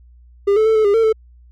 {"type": "tone with pitch steps", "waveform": "triangle", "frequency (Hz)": [401.3, 435.4, 443, 434.2, 404.2, 452.2, 439.3], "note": ["G4", "A4", "A4", "A4", "G#4", "A4", "A4"], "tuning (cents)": [41, -18, 12, -23, -47, 47, -3], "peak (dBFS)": -9, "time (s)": [0.47, 1.128], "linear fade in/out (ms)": 10, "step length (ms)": 94, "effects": ["added 60 Hz sine -43 dBFS peak until 1.51 s"]}